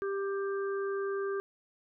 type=harmonic tone; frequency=394.4 Hz; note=G4; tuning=11 cents sharp; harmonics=1 / 3 / 4; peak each=-31 / -41 / -43 dBFS; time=0.02-1.4 s; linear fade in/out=0 ms; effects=none